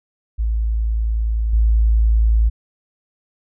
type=tone with level steps; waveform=sine; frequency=55.2 Hz; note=A1; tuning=6 cents sharp; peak=-16 / -11 dBFS; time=0.38-2.5 s; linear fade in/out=20 ms; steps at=1.53 s; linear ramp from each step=5 ms; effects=none